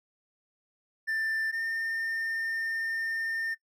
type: tone pair in turn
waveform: triangle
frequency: 1779 / 1811.1 Hz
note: A6 / A6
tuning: +19 / +50 cents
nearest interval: unison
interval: 31 cents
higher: second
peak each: -26 / -28 dBFS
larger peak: first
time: 1.07-1.52 / 1.52-3.55 s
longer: second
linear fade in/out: 20 ms
effects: noise-tail reverb RT60 0.1 s tail -19 dB re dry